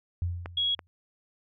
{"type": "tone with exponential decay", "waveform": "sine", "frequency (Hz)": 87.31, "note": "F2", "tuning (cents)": 0, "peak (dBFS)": -24, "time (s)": [0.22, 0.87], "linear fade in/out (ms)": 0, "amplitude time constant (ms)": 140}
{"type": "clicks", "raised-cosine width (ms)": 0.5, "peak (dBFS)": -22, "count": 2, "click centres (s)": [0.459, 0.792]}
{"type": "tone", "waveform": "sine", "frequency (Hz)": 3322, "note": "G#7", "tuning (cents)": 0, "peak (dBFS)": -24, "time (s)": [0.57, 0.75], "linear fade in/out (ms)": 5}
{"effects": []}